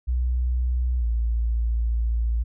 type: tone with pitch glide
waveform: sine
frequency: 61.74 to 57.27 Hz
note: B1 to A#1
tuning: 0 to -30 cents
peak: -20 dBFS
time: 0.07-2.44 s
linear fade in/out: 20 ms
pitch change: -130 cents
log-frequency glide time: 0.99-1.04 s
effects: none